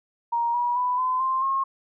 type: tone with pitch steps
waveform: sine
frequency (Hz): 939 / 965.4 / 992.5 / 1020.4 / 1049.1 / 1078.6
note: A#5 / B5 / B5 / C6 / C6 / C#6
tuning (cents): +12 / -40 / +8 / -44 / +4 / -48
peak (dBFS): -21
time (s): 0.32-1.64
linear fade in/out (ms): 10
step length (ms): 220
effects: none